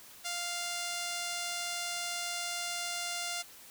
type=tone; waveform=5% pulse; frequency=698.5 Hz; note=F5; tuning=in tune; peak=-23 dBFS; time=0.24-3.43 s; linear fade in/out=20 ms; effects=white hiss -53 dBFS RMS until 3.7 s